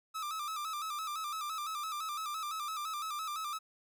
45% pulse tone with vibrato, 1239 Hz, D#6, 8 cents flat, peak -36 dBFS, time 0.14-3.59 s, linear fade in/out 20 ms, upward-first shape square, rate 5.9 Hz, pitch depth 72 cents each way, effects none

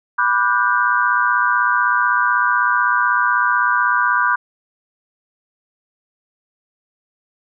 sine chord, G major seventh, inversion first, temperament equal with one note detuned, 987.8 / 1174.7 / 1452 / 1568 Hz, B5 / D6 / F#6 / G6, 0 / 0 / -33 / 0 cents, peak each -19 dBFS, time 0.18-4.36 s, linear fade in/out 10 ms, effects none

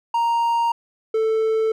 triangle tone pair in turn, 932.3 / 441.9 Hz, A#5 / A4, 0 / +7 cents, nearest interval octave + minor second, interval 1293 cents, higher first, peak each -15 dBFS, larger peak neither, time 0.14-0.72 / 1.14-1.72 s, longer neither, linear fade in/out 5 ms, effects none

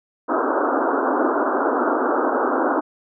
pink band-pass noise, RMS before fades -20 dBFS, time 0.28-2.81 s, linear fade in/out 20 ms, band 250 to 1500 Hz, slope 96 dB/octave, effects none

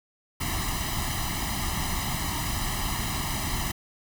pink noise with comb filter, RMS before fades -29 dBFS, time 0.4-3.72 s, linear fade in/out 10 ms, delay 1 ms, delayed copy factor +0.9, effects none

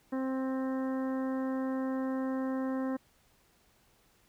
harmonic tone, 262.9 Hz, C4, 8 cents sharp, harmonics 1 / 2 / 3 / 4 / 5 / 6 / 7, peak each -31 / -38 / -46 / -45 / -51 / -52 / -52 dBFS, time 0.12-2.97 s, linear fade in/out 10 ms, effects pink hiss -67 dBFS RMS until 4.28 s

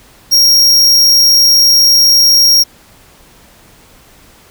45% pulse tone, 5588 Hz, F8, in tune, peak -5 dBFS, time 0.31-2.64 s, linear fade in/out 20 ms, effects pink hiss -43 dBFS RMS until 4.5 s

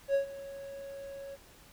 triangle tone with ADSR envelope, 553 Hz, C#5, 4 cents flat, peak -21 dBFS, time 0.08-1.37 s, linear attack 64 ms, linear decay 110 ms, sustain -18 dB, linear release 32 ms, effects pink hiss -57 dBFS RMS until 1.72 s

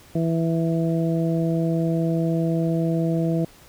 harmonic tone, 164.81 Hz, E3, in tune, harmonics 1 / 2 / 3 / 4, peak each -21 / -25 / -30 / -30 dBFS, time 0.15-3.45 s, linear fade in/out 5 ms, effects pink hiss -50 dBFS RMS until 3.68 s

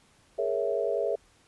sine chord, A# half-diminished seventh, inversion third, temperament equal, 415.3 / 466.2 / 554.4 / 659.3 Hz, G#4 / A#4 / C#5 / E5, 0 / 0 / 0 / 0 cents, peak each -31 dBFS, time 0.38-1.16 s, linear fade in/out 10 ms, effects pink hiss -62 dBFS RMS until 1.47 s + resampled to 24000 Hz

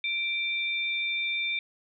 sine tone pair together, 2349 / 3603 Hz, D7 / A7, 0 / +40 cents, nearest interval perfect fifth, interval 740 cents, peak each -28 / -32 dBFS, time 0.04-1.59 s, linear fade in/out 2 ms, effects none

